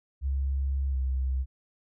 sine tone with pitch glide, 68 to 65.34 Hz, C#2 to C2, -33 to -2 cents, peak -25 dBFS, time 0.21-1.46 s, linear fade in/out 50 ms, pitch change -69 cents, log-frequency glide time 0.91-0.96 s, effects none

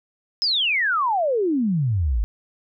sine exponential sweep, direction down, 5250 to 48.35 Hz, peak -18 dBFS, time 0.42-2.24 s, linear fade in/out 0 ms, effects none

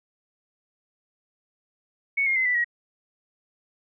sine tone with pitch steps, 2217 / 2134 / 2054 / 1977.4 / 1903.4 Hz, C#7 / C7 / C7 / B6 / A#6, 0 / +34 / -33 / +2 / +36 cents, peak -20 dBFS, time 2.17-2.645 s, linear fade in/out 10 ms, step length 95 ms, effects none

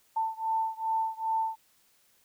sine beating tone pair, 890 / 892.5 Hz, A5 / A5, +20 / +24 cents, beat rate 2.5 Hz, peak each -30 / -31 dBFS, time 0.16-1.56 s, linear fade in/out 10 ms, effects white hiss -66 dBFS RMS until 2.24 s

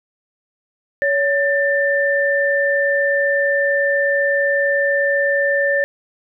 sine tone pair together, 562 / 1784.2 Hz, C#5 / A6, +24 / +24 cents, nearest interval octave + minor sixth, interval 2000 cents, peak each -17 dBFS, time 1.02-5.84 s, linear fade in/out 0 ms, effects none

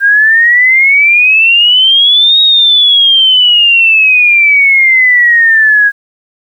sine exponential two-way sweep, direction up then down, 1595 to 3789 to 1638 Hz, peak -3 dBFS, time 0-5.92 s, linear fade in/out 50 ms, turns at 2.41 s, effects 7-bit

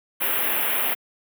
white band-stop noise, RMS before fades -23 dBFS, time 0.2-0.95 s, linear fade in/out 20 ms, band 3200 to 11000 Hz, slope 48 dB/octave, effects high-pass 300 Hz 12 dB/octave

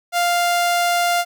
sawtooth tone, 698.5 Hz, F5, in tune, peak -12 dBFS, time 0.12-1.25 s, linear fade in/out 50 ms, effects none

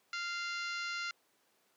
harmonic tone, 695 Hz, F5, 9 cents flat, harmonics 2 / 3 / 4 / 5 / 6 / 7 / 8 / 9 / 10, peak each -39 / -42 / -45 / -52 / -46 / -49 / -53 / -57 / -56 dBFS, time 0.13-1.11 s, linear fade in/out 2 ms, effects pink hiss -72 dBFS RMS until 1.76 s + high-pass 300 Hz 12 dB/octave

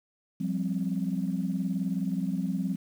sine chord, F suspended second, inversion none, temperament equal with one note detuned, 176.95 / 196 / 261.6 Hz, F3 / G3 / C4, +23 / 0 / 0 cents, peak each -30 / -30 / -33 dBFS, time 0.4-2.76 s, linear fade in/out 10 ms, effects tanh soft clip ceiling -18 dBFS + 9-bit

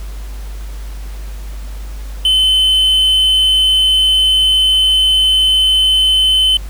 triangle tone, 3053 Hz, G7, 46 cents flat, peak -7 dBFS, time 2.25-6.57 s, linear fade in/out 2 ms, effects added 50 Hz sine -23 dBFS peak until 6.69 s + pink hiss -39 dBFS RMS until 6.69 s

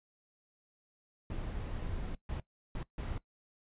brown noise bursts at uneven times, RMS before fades -38 dBFS, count 4, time 1.3-2.15 / 2.29-2.4 / 2.75-2.83 / 2.98-3.18 s, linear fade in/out 2 ms, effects noise-tail reverb RT60 0.1 s tail -19 dB re dry + resampled to 8000 Hz

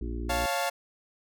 harmonic tone, 58.27 Hz, A#1, in tune, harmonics 1 / 2 / 4 / 5 / 6 / 7, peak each -32 / -43 / -41 / -41 / -41 / -46 dBFS, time 0.01-0.46 s, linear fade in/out 5 ms
sawtooth chord, Db augmented, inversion none, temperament equal, 554.4 / 698.5 / 880 Hz, Db5 / F5 / A5, 0 / 0 / 0 cents, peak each -28 / -26 / -29 dBFS, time 0.29-0.7 s, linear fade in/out 10 ms
effects none

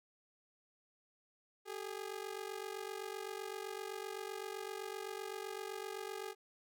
sawtooth ring-modulated tone, 410 Hz, G#4, 22 cents flat, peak -35 dBFS, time 1.65-6.35 s, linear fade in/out 50 ms, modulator 23.9 Hz, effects none

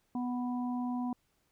harmonic tone, 246.9 Hz, B3, in tune, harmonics 1 / 3 / 4, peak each -32 / -42 / -44 dBFS, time 0.15-1.13 s, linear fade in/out 2 ms, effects pink hiss -75 dBFS RMS until 1.51 s

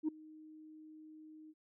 sine tone with ADSR envelope, 311.1 Hz, D#4, in tune, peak -28 dBFS, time 0.03-1.54 s, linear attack 52 ms, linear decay 8 ms, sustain -24 dB, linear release 42 ms, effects tanh soft clip ceiling -28 dBFS

